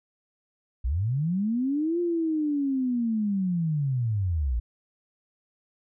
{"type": "linear two-way sweep", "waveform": "sine", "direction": "up then down", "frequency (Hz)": [53.7, 351.8, 53.7], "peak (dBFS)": -23, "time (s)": [0.84, 4.6], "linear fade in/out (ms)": 10, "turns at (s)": 2, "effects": []}